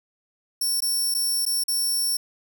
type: tone with dropouts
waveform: 10% pulse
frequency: 5440 Hz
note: F8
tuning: 46 cents flat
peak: -16 dBFS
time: 0.61-2.17 s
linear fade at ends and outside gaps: 5 ms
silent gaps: 0.805-0.821 / 1.142-1.147 / 1.453-1.463 / 1.638-1.681 s
effects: none